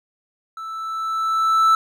triangle tone with level ramp, 1319 Hz, E6, 1 cent sharp, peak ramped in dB -28 to -9 dBFS, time 0.57-1.75 s, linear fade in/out 2 ms, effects none

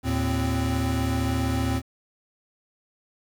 square tone cluster, 77.6 / 113 / 261.3 Hz, D#2 / A2 / C4, -4 / +47 / -2 cents, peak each -28 dBFS, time 0.03-1.82 s, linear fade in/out 50 ms, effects 9-bit

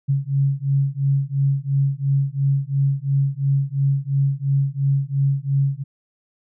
sine beating tone pair, 136.8 / 139.7 Hz, C#3 / C#3, -23 / +14 cents, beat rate 2.9 Hz, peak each -20 dBFS, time 0.08-5.84 s, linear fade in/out 20 ms, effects none

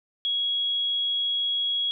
sine tone, 3322 Hz, G#7, in tune, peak -23 dBFS, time 0.25-1.91 s, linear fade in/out 0 ms, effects none

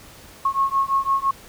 sine beating tone pair, 1088 / 1093.9 Hz, C#6 / C#6, -33 / -23 cents, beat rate 5.9 Hz, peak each -21 dBFS, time 0.45-1.31 s, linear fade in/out 5 ms, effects pink hiss -45 dBFS RMS until 1.48 s

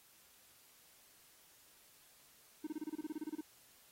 triangle tone bursts, 308.2 Hz, D#4, 16 cents flat, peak -36 dBFS, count 14, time 2.64-3.41 s, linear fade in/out 5 ms, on 29 ms, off 28 ms, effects white hiss -65 dBFS RMS until 3.91 s + AAC 48 kbps

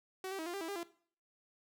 sawtooth tone with pitch steps, 377.2 / 388.4 / 320.1 / 348.7 / 396.4 / 327.6 / 401.3 / 341.3 Hz, F#4 / G4 / D#4 / F4 / G4 / E4 / G4 / F4, +33 / -16 / +49 / -3 / +19 / -11 / +41 / -40 cents, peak -35 dBFS, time 0.24-0.832 s, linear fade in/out 2 ms, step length 74 ms, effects noise-tail reverb RT60 0.5 s tail -18 dB re dry

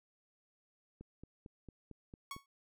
click train, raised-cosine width 3 ms, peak -37 dBFS, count 7, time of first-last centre 1.01-2.364 s, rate 4.43 Hz
sawtooth tone with exponential decay, 1108.7 Hz, C#6, in tune, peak -35 dBFS, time 2.31-2.46 s, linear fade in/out 2 ms, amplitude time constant 32 ms
effects none

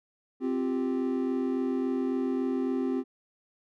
triangle chord, C suspended fourth, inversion none, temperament just, 261.6 / 348.8 / 392.4 Hz, C4 / F4 / G4, 0 / -2 / +2 cents, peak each -26 / -32 / -31 dBFS, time 0.4-3.04 s, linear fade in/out 50 ms, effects none

